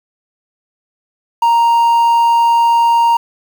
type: tone with quantisation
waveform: triangle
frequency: 932.3 Hz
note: A#5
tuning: in tune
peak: -6 dBFS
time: 1.42-3.17 s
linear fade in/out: 5 ms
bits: 6
effects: none